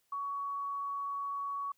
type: tone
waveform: sine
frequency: 1123 Hz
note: C#6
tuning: 22 cents sharp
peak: -34 dBFS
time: 0.12-1.72 s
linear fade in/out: 5 ms
effects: white hiss -75 dBFS RMS until 1.77 s